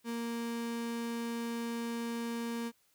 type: tone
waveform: 35% pulse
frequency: 233.1 Hz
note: A#3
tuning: in tune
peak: -33 dBFS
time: 0.04-2.72 s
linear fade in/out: 50 ms
effects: white hiss -71 dBFS RMS until 2.94 s